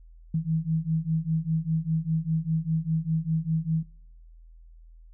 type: beating tone pair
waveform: sine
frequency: 158 / 163 Hz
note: D#3 / E3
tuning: +27 / -19 cents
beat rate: 5 Hz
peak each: -27 dBFS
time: 0.34-3.83 s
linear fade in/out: 5 ms
effects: noise-tail reverb RT60 0.6 s tail -19 dB re dry + added 41 Hz sine -47 dBFS peak until 5.13 s